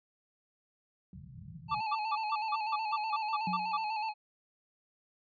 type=low-pass noise; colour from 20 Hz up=white; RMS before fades=-45 dBFS; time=1.13-1.81 s; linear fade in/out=2 ms; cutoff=190 Hz; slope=96 dB/octave
type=tone with vibrato; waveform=square; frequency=867 Hz; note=A5; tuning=26 cents flat; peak=-33 dBFS; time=1.68-4.14 s; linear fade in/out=50 ms; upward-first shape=square; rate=8.1 Hz; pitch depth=43 cents each way
type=tone bursts; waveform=triangle; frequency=1165 Hz; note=D6; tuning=14 cents flat; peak=-27 dBFS; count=11; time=1.71-3.772 s; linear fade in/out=10 ms; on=42 ms; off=160 ms
type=tone with exponential decay; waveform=sine; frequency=181.7 Hz; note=F#3; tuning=31 cents flat; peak=-31 dBFS; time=3.47-3.87 s; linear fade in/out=2 ms; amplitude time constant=85 ms
effects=high-pass 100 Hz 12 dB/octave + resampled to 11025 Hz